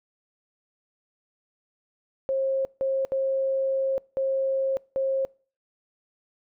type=tone bursts at uneven times; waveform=sine; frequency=536 Hz; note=C5; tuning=42 cents sharp; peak=-22 dBFS; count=5; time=2.29-2.65 / 2.81-3.05 / 3.12-3.98 / 4.17-4.77 / 4.96-5.25 s; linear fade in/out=0 ms; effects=noise-tail reverb RT60 0.4 s tail -25 dB re dry